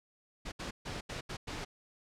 pink noise bursts at uneven times, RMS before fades -40 dBFS, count 6, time 0.45-0.52 / 0.59-0.71 / 0.85-1.01 / 1.09-1.21 / 1.29-1.37 / 1.47-1.65 s, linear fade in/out 10 ms, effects low-pass 6000 Hz 12 dB/octave

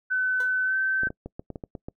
sine tone with pitch glide, 1513 to 1543.9 Hz, F#6 to G6, +38 to -27 cents, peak -22 dBFS, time 0.1-1.09 s, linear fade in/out 20 ms, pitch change +35 cents, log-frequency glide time 0.64-0.76 s
20% pulse tone with exponential decay, 497.6 Hz, B4, 13 cents sharp, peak -31 dBFS, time 0.4-0.54 s, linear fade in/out 2 ms, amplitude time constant 29 ms
clicks, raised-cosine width 2 ms, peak -22 dBFS, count 10, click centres 1.034 / 1.071 / 1.104 / 1.26 / 1.395 / 1.503 / 1.558 / 1.638 / 1.752 / 1.885 s
effects noise-tail reverb RT60 0.1 s tail -26 dB re dry

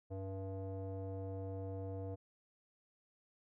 square tone with low-pass filter, 96.1 Hz, G2, 34 cents flat, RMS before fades -43 dBFS, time 0.1-2.16 s, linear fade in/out 20 ms, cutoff 580 Hz, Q 5, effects none

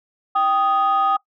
sine tone pair together, 784 / 1244.5 Hz, G5 / D#6, 0 / 0 cents, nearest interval minor sixth, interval 800 cents, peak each -17 / -16 dBFS, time 0.35-1.17 s, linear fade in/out 10 ms, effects noise-tail reverb RT60 0.1 s tail -21 dB re dry + tanh soft clip ceiling -11 dBFS

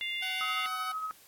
harmonic tone, 698.5 Hz, F5, in tune, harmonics 3 / 4 / 5, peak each -35 / -37 / -38 dBFS, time 0.01-0.66 s, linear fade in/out 0 ms
10% pulse tone, 749 Hz, F#5, 21 cents sharp, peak -29 dBFS, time 0.22-0.92 s, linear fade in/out 5 ms
sine tone with tremolo, 1273 Hz, D#6, 39 cents sharp, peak -31 dBFS, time 0.41-1.11 s, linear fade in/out 0 ms, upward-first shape sine, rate 13 Hz, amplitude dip 40%
effects white hiss -58 dBFS RMS until 1.27 s + AAC 64 kbps

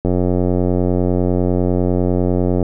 click train, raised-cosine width 2 ms, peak -4 dBFS, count 233, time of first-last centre 0.05-2.628 s, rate 90 Hz, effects none

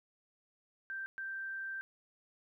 sine tone bursts at uneven times, 1568 Hz, G6, in tune, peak -38 dBFS, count 2, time 0.9-1.06 / 1.18-1.81 s, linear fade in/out 0 ms, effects 13-bit

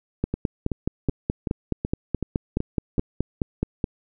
two click trains, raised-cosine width 3 ms, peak -12 / -9 dBFS, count 8 / 18, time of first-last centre 0.34-2.982 / 0.24-3.842 s, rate 2.65 / 4.72 Hz, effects none

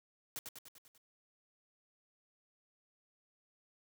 white noise with echo, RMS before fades -42 dBFS, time 0.36-0.39 s, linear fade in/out 0 ms, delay 98 ms, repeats 6, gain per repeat -4 dB, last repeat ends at 0.978 s, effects none

